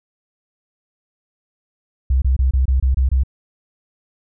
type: tone bursts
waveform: sine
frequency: 65.1 Hz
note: C2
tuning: 8 cents flat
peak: -12 dBFS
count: 8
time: 2.1-3.235 s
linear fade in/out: 5 ms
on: 120 ms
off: 25 ms
effects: none